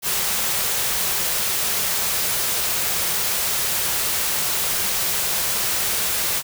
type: band-stop noise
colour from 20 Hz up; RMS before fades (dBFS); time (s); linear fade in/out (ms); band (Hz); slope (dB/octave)
white; -22; 0.02-6.43; 50; 230 to 330; 96
effects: none